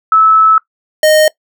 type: tone pair in turn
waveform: sine / square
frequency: 1304 / 617.9 Hz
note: E6 / D#5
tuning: -19 / -12 cents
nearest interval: octave + minor second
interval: 1293 cents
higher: first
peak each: -4 / -6 dBFS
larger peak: first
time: 0.12-0.58 / 1.03-1.28 s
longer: first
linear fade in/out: 2 ms
effects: noise-tail reverb RT60 0.1 s tail -21 dB re dry